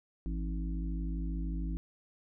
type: harmonic tone with a mistuned harmonic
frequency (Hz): 53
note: G#1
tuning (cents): +36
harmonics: 1 / 3 / 5 / 6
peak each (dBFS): -33 / -40 / -44 / -46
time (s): 0.26-1.77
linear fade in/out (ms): 0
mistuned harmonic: 3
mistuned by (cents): +120
effects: none